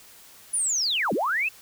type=linear two-way sweep; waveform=sine; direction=down then up; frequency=10020 to 164.81 to 2715 Hz; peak=-22 dBFS; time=0.53-1.49 s; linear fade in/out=10 ms; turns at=1.13 s; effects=white hiss -50 dBFS RMS until 1.61 s